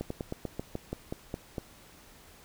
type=slowing click train; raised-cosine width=2 ms; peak=-20 dBFS; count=11; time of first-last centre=0.01-1.582 s; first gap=94 ms; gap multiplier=1.11; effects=pink hiss -55 dBFS RMS until 2.44 s